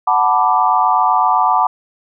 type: chord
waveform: sine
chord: B minor seventh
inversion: second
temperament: equal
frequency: 740 / 880 / 987.8 / 1174.7 Hz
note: F#5 / A5 / B5 / D6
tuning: 0 / 0 / 0 / 0 cents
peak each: -16 dBFS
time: 0.07-1.67 s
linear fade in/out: 5 ms
effects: none